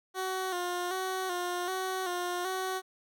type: tone with vibrato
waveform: 15% pulse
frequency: 365.3 Hz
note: F#4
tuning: 22 cents flat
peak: -25 dBFS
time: 0.14-2.82 s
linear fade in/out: 50 ms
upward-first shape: square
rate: 1.3 Hz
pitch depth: 48 cents each way
effects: none